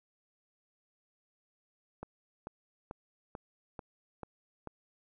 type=click train; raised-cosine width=1 ms; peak=-27 dBFS; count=7; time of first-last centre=2.03-4.673 s; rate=2.27 Hz; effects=none